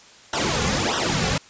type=noise with flanger; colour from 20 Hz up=pink; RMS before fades=-22 dBFS; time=0.33-1.38 s; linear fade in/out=5 ms; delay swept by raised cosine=0.43 to 3.23 ms; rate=1.6 Hz; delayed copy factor=-0.95; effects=white hiss -48 dBFS RMS until 1.49 s + resampled to 16000 Hz